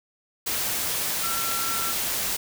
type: tone in noise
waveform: sine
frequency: 1353 Hz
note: E6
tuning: 45 cents sharp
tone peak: -31 dBFS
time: 1.23-1.92 s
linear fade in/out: 10 ms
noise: white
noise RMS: -27 dBFS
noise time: 0.46-2.37 s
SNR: -7 dB
effects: none